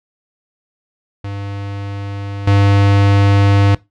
square tone with level steps, 100 Hz, G2, 35 cents sharp, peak -23 / -9 dBFS, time 1.24-3.75 s, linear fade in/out 5 ms, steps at 2.47 s, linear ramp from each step 5 ms, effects noise-tail reverb RT60 0.2 s tail -20 dB re dry + low-pass 4000 Hz 12 dB/octave

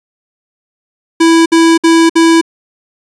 square tone bursts, 329.6 Hz, E4, in tune, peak -5 dBFS, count 4, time 1.2-2.414 s, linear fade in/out 10 ms, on 260 ms, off 58 ms, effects resampled to 22050 Hz

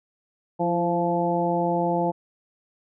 harmonic tone with a mistuned harmonic, 173.2 Hz, F3, 14 cents flat, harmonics 1 / 2 / 3 / 4 / 5, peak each -27 / -27 / -27 / -27 / -27 dBFS, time 0.59-2.12 s, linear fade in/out 20 ms, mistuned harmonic 2, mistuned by -33 cents, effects none

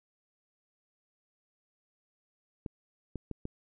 clicks, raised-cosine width 3 ms, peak -24 dBFS, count 4, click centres 2.662 / 3.157 / 3.313 / 3.454 s, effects none

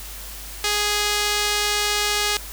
sawtooth tone with band-pass filter, 415.3 Hz, G#4, in tune, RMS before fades -22 dBFS, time 0.64-2.37 s, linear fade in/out 2 ms, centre 4800 Hz, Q 0.76, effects added 50 Hz sine -37 dBFS peak until 2.52 s + white hiss -37 dBFS RMS until 2.52 s

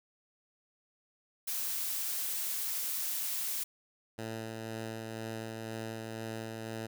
blue noise, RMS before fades -35 dBFS, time 1.47-3.64 s, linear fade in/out 10 ms
10% pulse tone with tremolo, 112.1 Hz, A2, 33 cents sharp, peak -29 dBFS, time 4.18-6.87 s, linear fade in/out 10 ms, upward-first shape sine, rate 2 Hz, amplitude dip 25%
effects none

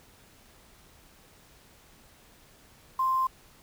sine tone with quantisation, 1046.5 Hz, C6, in tune, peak -23 dBFS, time 2.99-3.27 s, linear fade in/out 5 ms, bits 8, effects pink hiss -57 dBFS RMS until 3.62 s

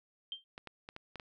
sine tone with exponential decay, 3158 Hz, G7, 12 cents sharp, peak -34 dBFS, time 0.32-0.44 s, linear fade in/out 1 ms, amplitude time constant 26 ms
clicks, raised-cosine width 0.3 ms, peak -29 dBFS, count 6, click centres 0.579 / 0.673 / 0.889 / 0.964 / 1.157 / 1.198 s
effects none

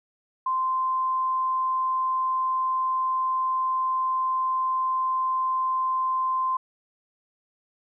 sine tone, 1040 Hz, C6, 11 cents flat, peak -22 dBFS, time 0.46-6.57 s, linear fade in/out 5 ms, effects none

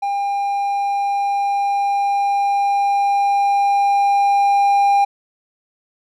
triangle tone with level ramp, 802 Hz, G5, 39 cents sharp, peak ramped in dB -16 to -9 dBFS, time 0.02-5.05 s, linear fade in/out 10 ms, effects none

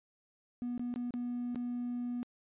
triangle tone with dropouts, 243.3 Hz, B3, 26 cents flat, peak -31 dBFS, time 0.62-2.23 s, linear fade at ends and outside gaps 0 ms, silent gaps 0.778-0.795 / 0.94-0.96 / 1.107-1.139 / 1.547-1.558 s, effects tanh soft clip ceiling -30 dBFS + resampled to 8000 Hz

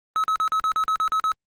triangle tone bursts, 1286 Hz, E6, 43 cents flat, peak -17 dBFS, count 10, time 0.16-1.318 s, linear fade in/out 0 ms, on 78 ms, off 42 ms, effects Opus 32 kbps

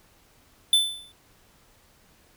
square tone with exponential decay, 3520 Hz, A7, in tune, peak -14 dBFS, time 0.73-1.12 s, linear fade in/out 2 ms, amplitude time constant 84 ms, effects pink hiss -59 dBFS RMS until 2.36 s

